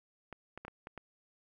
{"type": "clicks", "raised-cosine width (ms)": 0.5, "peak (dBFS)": -29, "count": 6, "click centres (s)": [0.327, 0.576, 0.65, 0.681, 0.871, 0.977], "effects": ["11-bit"]}